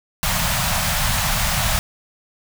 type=band-stop noise; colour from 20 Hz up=pink; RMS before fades=-20 dBFS; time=0.23-1.79 s; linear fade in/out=0 ms; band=200 to 610 Hz; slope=48 dB/octave; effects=none